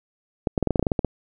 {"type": "clicks", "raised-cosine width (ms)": 2, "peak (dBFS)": -7, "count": 12, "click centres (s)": [0.472, 0.578, 0.627, 0.673, 0.707, 0.758, 0.795, 0.827, 0.868, 0.918, 0.992, 1.047], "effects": []}